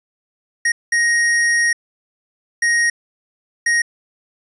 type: tone bursts at uneven times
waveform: square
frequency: 1874 Hz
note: A#6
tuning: 9 cents sharp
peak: -14 dBFS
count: 4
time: 0.65-0.72 / 0.92-1.73 / 2.62-2.9 / 3.66-3.82 s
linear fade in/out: 5 ms
effects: resampled to 24000 Hz